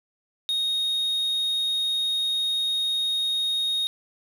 triangle tone, 3729 Hz, A#7, in tune, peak -21 dBFS, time 0.49-3.87 s, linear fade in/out 0 ms, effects 8-bit

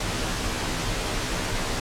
pink noise with comb filter, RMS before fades -27 dBFS, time 0-1.8 s, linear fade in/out 5 ms, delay 14 ms, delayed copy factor -0.7, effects low-pass 8000 Hz 12 dB/octave

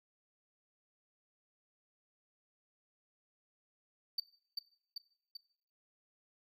triangle tone with echo, 4600 Hz, D8, 37 cents flat, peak -30 dBFS, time 4.18-4.2 s, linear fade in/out 5 ms, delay 390 ms, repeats 3, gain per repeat -4 dB, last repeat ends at 5.37 s, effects noise-tail reverb RT60 0.6 s tail -18 dB re dry

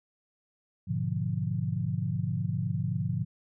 sine chord, G# diminished seventh, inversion none, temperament equal, 103.83 / 123.47 / 146.83 / 174.61 Hz, G#2 / B2 / D3 / F3, 0 / 0 / 0 / 0 cents, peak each -33 dBFS, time 0.87-3.25 s, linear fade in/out 20 ms, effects none

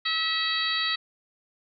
harmonic tone, 647 Hz, E5, 32 cents flat, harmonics 2 / 3 / 4 / 5 / 6 / 7, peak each -33 / -30 / -35 / -34 / -28 / -32 dBFS, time 0.05-0.96 s, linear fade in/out 10 ms, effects none

